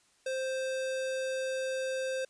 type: tone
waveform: square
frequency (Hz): 524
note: C5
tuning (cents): +2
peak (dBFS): -32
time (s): 0.26-2.25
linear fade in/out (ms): 5
effects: white hiss -67 dBFS RMS until 2.29 s + resampled to 22050 Hz